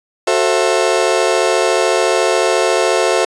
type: chord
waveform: 35% pulse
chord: F# half-diminished seventh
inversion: none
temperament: just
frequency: 370 / 444 / 532.8 / 666 Hz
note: F#4 / A4 / C5 / E5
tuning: 0 / +16 / +31 / +18 cents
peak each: -16 dBFS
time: 0.27-3.25 s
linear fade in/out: 5 ms
effects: resampled to 22050 Hz